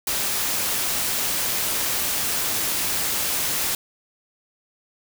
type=noise; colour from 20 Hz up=white; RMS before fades=-24 dBFS; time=0.07-3.75 s; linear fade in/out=2 ms; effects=none